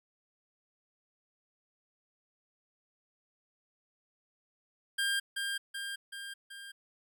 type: tone with echo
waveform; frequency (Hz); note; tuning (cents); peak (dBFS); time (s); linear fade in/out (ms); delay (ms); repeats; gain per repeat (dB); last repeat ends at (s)
25% pulse; 1600; G6; +35; -25; 4.98-5.2; 10; 380; 4; -4; 6.72
effects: none

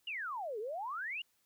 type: exponential two-way sweep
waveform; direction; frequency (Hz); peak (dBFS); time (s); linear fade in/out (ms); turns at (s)
sine; down then up; 2948 to 403.8 to 2948; -37; 0.07-1.22; 5; 0.59
effects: white hiss -75 dBFS RMS until 1.45 s

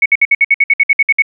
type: tone bursts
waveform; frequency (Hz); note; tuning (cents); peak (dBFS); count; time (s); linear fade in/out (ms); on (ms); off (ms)
sine; 2217; C#7; 0; -5; 13; 0.02-1.222; 5; 38; 59
effects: none

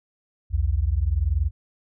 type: tone pair together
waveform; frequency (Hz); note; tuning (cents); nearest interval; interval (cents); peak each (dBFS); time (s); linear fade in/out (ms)
sine; 61.7 / 82.36; B1 / E2; -1 / -1; perfect fourth; 500; -22 / -22; 0.5-1.51; 50
effects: none

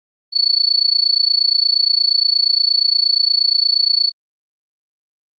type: tone with amplitude modulation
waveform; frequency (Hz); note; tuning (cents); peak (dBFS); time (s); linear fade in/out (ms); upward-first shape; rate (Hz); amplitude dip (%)
sine; 4441; C#8; +2; -8; 0.32-4.12; 50; sine; 28.5; 95
effects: Opus 24 kbps

